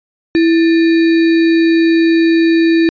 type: tone with sample-and-hold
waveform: sine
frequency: 329.6 Hz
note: E4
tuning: in tune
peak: -7 dBFS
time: 0.35-2.89 s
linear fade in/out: 0 ms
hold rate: 2100 Hz
effects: resampled to 11025 Hz